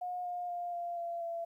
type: tone with pitch steps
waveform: sine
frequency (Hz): 720 / 710.9 / 701.9 / 693.1 / 684.3 / 675.7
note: F#5 / F5 / F5 / F5 / F5 / E5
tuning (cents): -47 / +31 / +9 / -13 / -35 / +43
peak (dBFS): -35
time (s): 0.01-1.45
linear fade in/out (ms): 10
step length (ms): 240
effects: 12-bit